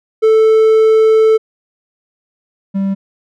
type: tone pair in turn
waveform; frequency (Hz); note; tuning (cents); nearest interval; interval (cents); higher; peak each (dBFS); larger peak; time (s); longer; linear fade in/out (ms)
triangle; 440 / 195.26; A4 / G3; 0 / -7; octave + major second; 1407; first; -4 / -11; first; 0.22-1.38 / 2.74-2.95; first; 20
effects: none